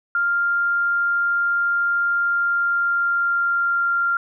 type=tone with pitch glide; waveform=sine; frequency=1396.9 to 1388.1 Hz; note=F6 to F6; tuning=0 to -11 cents; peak=-17 dBFS; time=0.15-4.17 s; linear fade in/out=2 ms; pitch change=-11 cents; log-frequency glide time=2.12-4.03 s; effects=none